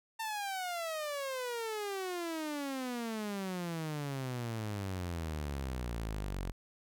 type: exponential sweep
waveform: sawtooth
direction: down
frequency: 905 to 43.92 Hz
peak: -32 dBFS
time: 0.19-6.52 s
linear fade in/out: 10 ms
effects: none